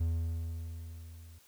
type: tone with level ramp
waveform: triangle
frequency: 82.6 Hz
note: E2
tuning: 4 cents sharp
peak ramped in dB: -25 to -48 dBFS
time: 0-1.39 s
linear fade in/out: 10 ms
effects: white hiss -63 dBFS RMS until 1.47 s